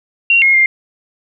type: tone with pitch steps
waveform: sine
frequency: 2752 / 2152 / 2110 Hz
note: F7 / C7 / C7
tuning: -26 / +48 / +14 cents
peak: -7 dBFS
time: 0.3-0.66 s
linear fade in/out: 2 ms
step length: 120 ms
effects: none